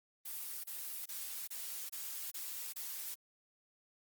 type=noise bursts; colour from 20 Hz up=blue; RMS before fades=-43 dBFS; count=7; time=0.25-3.148 s; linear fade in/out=10 ms; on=390 ms; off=28 ms; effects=Opus 24 kbps